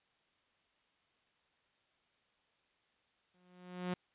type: tone with exponential growth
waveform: sawtooth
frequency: 180 Hz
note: F#3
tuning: 47 cents flat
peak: -30 dBFS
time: 3.34-3.94 s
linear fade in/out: 5 ms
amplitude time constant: 130 ms
effects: white hiss -75 dBFS RMS until 4.14 s + resampled to 8000 Hz